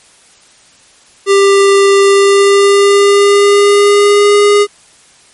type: tone with pitch glide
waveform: square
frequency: 396 to 410.4 Hz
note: G4 to G#4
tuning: +18 to -21 cents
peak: -5 dBFS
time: 1.26-4.67 s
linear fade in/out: 50 ms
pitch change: +61 cents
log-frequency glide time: 2.06-4.38 s
effects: white hiss -44 dBFS RMS until 5.33 s + MP3 48 kbps